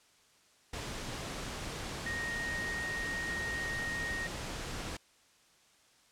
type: tone in noise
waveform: sine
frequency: 1864.7 Hz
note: A#6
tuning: in tune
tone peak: -35 dBFS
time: 2.06-4.27 s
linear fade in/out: 5 ms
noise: pink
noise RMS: -40 dBFS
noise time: 0.73-4.97 s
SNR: +2 dB
effects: white hiss -65 dBFS RMS until 6.11 s + low-pass 8000 Hz 12 dB/octave